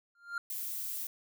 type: tone with exponential growth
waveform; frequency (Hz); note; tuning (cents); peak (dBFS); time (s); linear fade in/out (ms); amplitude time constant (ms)
triangle; 1396.9; F6; 0; -28; 0.15-0.38; 2; 50
type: noise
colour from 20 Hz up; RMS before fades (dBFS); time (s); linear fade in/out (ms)
violet; -38; 0.5-1.07; 2
effects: none